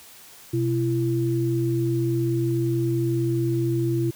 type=tone pair together; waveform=sine; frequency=126.23 / 337 Hz; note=B2 / E4; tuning=+38 / +38 cents; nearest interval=octave + perfect fourth; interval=1700 cents; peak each=-23 dBFS; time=0.53-4.11 s; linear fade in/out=10 ms; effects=white hiss -47 dBFS RMS until 4.15 s